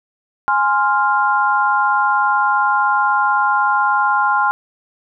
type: chord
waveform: sine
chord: F minor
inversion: first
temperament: equal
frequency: 830.6 / 1046.5 / 1396.9 Hz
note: Ab5 / C6 / F6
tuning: 0 / 0 / 0 cents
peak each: -17 dBFS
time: 0.48-4.51 s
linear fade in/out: 0 ms
effects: none